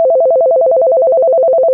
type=tone with vibrato; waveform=sine; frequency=587.3 Hz; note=D5; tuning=in tune; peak=-6 dBFS; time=0-1.73 s; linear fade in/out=0 ms; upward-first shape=square; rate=9.8 Hz; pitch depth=210 cents each way; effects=none